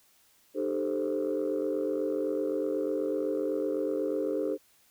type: chord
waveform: sine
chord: A half-diminished seventh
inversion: second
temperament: equal with one note detuned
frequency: 303.1 / 392 / 440 / 523.3 Hz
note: Eb4 / G4 / A4 / C5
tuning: -45 / 0 / 0 / 0 cents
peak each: -32 dBFS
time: 0.54-4.58 s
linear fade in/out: 50 ms
effects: tanh soft clip ceiling -21 dBFS + white hiss -64 dBFS RMS until 4.9 s